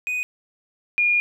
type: tone pair in turn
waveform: triangle / sine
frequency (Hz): 2489 / 2427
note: D#7 / D#7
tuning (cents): 0 / -44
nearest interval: unison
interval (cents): 44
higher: first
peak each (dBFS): -21 / -16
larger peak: second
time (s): 0.07-0.23 / 0.98-1.2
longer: second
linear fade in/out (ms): 0
effects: none